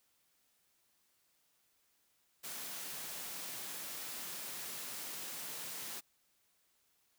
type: high-pass noise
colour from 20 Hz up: white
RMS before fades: -44 dBFS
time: 2.43-6.01 s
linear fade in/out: 20 ms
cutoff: 120 Hz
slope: 96 dB/octave
effects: white hiss -75 dBFS RMS until 7.18 s